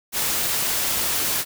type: noise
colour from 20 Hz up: white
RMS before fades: -23 dBFS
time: 0.12-1.45 s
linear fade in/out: 50 ms
effects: none